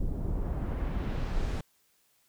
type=noise with low-pass filter sweep; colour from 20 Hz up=brown; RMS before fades=-31 dBFS; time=0-1.61 s; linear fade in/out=5 ms; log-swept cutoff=400 to 9600 Hz; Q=0.73; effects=white hiss -69 dBFS RMS until 2.28 s